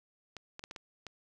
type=clicks; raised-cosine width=0.2 ms; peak=-26 dBFS; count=6; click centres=0.367 / 0.594 / 0.639 / 0.711 / 0.762 / 1.067 s; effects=none

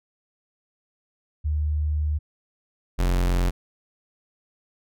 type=tone pair in turn; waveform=sine / 45% pulse; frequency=75.5 / 44.55 Hz; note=D2 / F1; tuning=+48 / +35 cents; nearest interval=major sixth; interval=913 cents; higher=first; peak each=-21 / -19 dBFS; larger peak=second; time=1.44-2.19 / 2.98-3.51 s; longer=first; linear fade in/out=20 ms; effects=none

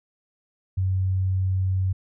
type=tone; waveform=sine; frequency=94.1 Hz; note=F#2; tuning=30 cents sharp; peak=-20 dBFS; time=0.77-1.93 s; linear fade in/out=10 ms; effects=none

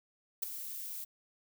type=noise with ADSR envelope; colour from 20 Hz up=violet; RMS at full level=-30 dBFS; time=0.42-1.05 s; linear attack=13 ms; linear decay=5 ms; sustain=-12 dB; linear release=16 ms; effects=none

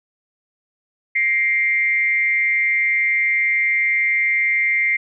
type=tone with frequency modulation; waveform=sine; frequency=2100 Hz; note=C7; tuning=6 cents sharp; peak=-15 dBFS; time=1.15-4.97 s; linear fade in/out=10 ms; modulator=209 Hz; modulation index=0.49; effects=none

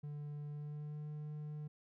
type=tone with pitch glide; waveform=triangle; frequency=147.2 to 150.38 Hz; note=D3 to D3; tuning=+4 to +41 cents; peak=-40 dBFS; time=0.03-1.68 s; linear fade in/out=10 ms; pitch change=+37 cents; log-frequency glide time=0.49-1.01 s; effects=none

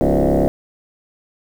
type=tone with frequency modulation; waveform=sine; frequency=153.1 Hz; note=D#3; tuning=28 cents flat; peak=-11 dBFS; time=0.01-0.48 s; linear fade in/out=0 ms; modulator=68.5 Hz; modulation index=7.6; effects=tanh soft clip ceiling -9 dBFS + 7-bit

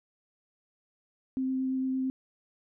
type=tone with vibrato; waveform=sine; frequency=261.6 Hz; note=C4; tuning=in tune; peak=-27 dBFS; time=1.37-2.1 s; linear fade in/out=0 ms; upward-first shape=sine; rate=8.8 Hz; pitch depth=8 cents each way; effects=none

